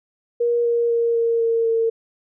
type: tone with pitch steps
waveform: sine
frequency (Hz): 474.6 / 470.5 / 466.4 / 462.4 / 458.4 / 454.5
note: A#4 / A#4 / A#4 / A#4 / A#4 / A#4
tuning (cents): +31 / +16 / +1 / -14 / -29 / -44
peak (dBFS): -16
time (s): 0.4-1.9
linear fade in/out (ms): 10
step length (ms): 250
effects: none